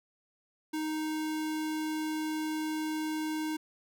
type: tone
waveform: square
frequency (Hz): 311.1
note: D#4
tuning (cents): 0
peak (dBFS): -32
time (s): 0.73-3.57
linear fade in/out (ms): 10
effects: none